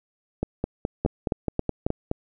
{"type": "two click trains", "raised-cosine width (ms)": 2, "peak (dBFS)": [-9, -11], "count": [4, 9], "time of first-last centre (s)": [[1.05, 1.865], [0.43, 2.114]], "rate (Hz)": [3.68, 4.75], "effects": []}